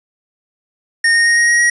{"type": "tone with pitch steps", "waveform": "square", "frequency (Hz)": [1841, 1852.7, 1864.5, 1876.4, 1888.4, 1900.4], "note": ["A#6", "A#6", "A#6", "A#6", "A#6", "A#6"], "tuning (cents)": [-22, -11, 0, 11, 22, 33], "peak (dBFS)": -10, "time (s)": [1.04, 1.7], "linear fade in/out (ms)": 5, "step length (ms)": 110, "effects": ["resampled to 24000 Hz", "7-bit"]}